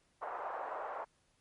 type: band-pass noise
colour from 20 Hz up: white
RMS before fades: -41 dBFS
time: 0.21-1.05 s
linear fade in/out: 20 ms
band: 540 to 1100 Hz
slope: 24 dB/octave
effects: pink hiss -73 dBFS RMS until 1.4 s + MP3 48 kbps